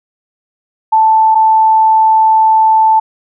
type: tone pair in turn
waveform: sine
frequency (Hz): 880 / 880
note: A5 / A5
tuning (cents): 0 / 0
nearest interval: unison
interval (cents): 0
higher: neither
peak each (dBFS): -5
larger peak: neither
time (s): 0.92-1.35 / 1.35-3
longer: second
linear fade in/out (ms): 10
effects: none